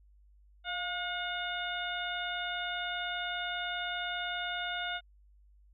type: harmonic tone with a mistuned harmonic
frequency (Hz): 721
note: F#5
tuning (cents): -45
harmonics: 1 / 2 / 3 / 4 / 5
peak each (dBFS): -39 / -37 / -43 / -42 / -40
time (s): 0.64-5.01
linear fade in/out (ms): 50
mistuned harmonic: 1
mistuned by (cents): -43
effects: added 50 Hz sine -58 dBFS peak until 5.73 s